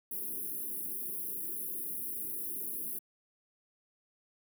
white band-stop noise, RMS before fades -38 dBFS, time 0.11-2.99 s, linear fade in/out 5 ms, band 430 to 10000 Hz, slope 96 dB/octave, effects high-pass 200 Hz 12 dB/octave

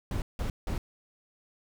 brown noise bursts, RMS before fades -31 dBFS, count 3, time 0.11-0.78 s, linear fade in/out 2 ms, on 110 ms, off 170 ms, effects none

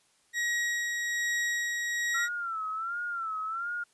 40% pulse tone with tremolo, 1900 Hz, A#6, 33 cents sharp, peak -26 dBFS, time 0.33-2.29 s, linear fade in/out 50 ms, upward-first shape sine, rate 1.2 Hz, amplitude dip 30%
sine tone with vibrato, 1352 Hz, E6, 43 cents sharp, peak -31 dBFS, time 2.14-3.84 s, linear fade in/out 10 ms, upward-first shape sine, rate 1.4 Hz, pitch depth 100 cents each way
effects white hiss -67 dBFS RMS until 3.93 s + resampled to 24000 Hz

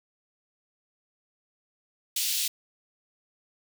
pink high-pass noise, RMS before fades -28 dBFS, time 2.16-2.48 s, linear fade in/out 5 ms, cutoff 3100 Hz, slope 24 dB/octave, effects none

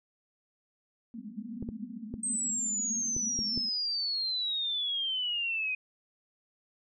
pink band-pass noise, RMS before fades -42 dBFS, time 1.14-3.69 s, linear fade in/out 0 ms, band 200 to 250 Hz, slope 96 dB/octave
clicks, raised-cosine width 3 ms, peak -24 dBFS, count 6, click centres 1.626 / 1.689 / 2.14 / 3.165 / 3.39 / 3.576 s
sine exponential sweep, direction down, 8372 to 2489 Hz, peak -29 dBFS, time 2.23-5.75 s, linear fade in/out 5 ms
effects none

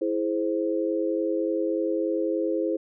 sine chord, E augmented, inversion none, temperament equal with one note detuned, 329.6 / 419.9 / 523.3 Hz, E4 / G#4 / B#4, 0 / +19 / 0 cents, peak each -26 / -29 / -28 dBFS, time 0.01-2.77 s, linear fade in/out 10 ms, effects none

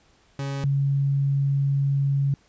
40% pulse / sine tone pair in turn, 138.59 / 139.08 Hz, C#3 / C#3, 0 / +6 cents, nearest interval unison, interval 6 cents, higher second, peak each -26 / -19 dBFS, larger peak second, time 0.39-0.64 / 0.64-2.34 s, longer second, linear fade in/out 2 ms, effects pink hiss -60 dBFS RMS until 2.48 s + resampled to 16000 Hz

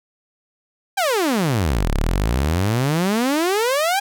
sawtooth exponential two-way sweep, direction down then up, 820 to 32.7 to 820 Hz, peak -13 dBFS, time 0.97-4 s, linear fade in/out 10 ms, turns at 1.93 s, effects none

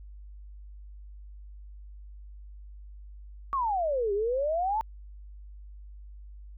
sine exponential two-way sweep, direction down then up, 1148 to 392.3 to 907 Hz, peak -25 dBFS, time 3.53-4.81 s, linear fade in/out 0 ms, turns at 4.13 s, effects added 50 Hz sine -43 dBFS peak until 6.57 s

